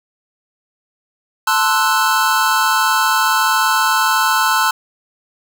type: chord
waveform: square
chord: F# half-diminished seventh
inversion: first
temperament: equal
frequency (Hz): 880 / 1046.5 / 1318.5 / 1480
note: A5 / C6 / E6 / F#6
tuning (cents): 0 / 0 / 0 / 0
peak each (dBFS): -19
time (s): 1.47-4.71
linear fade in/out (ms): 5
effects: none